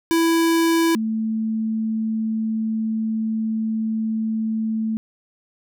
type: tone pair in turn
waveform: square / sine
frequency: 330.9 / 220.8 Hz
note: E4 / A3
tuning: +7 / +6 cents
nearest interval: perfect fifth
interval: 701 cents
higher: first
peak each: -16 / -20 dBFS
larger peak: first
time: 0.11-0.95 / 0.95-4.97 s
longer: second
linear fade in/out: 0 ms
effects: none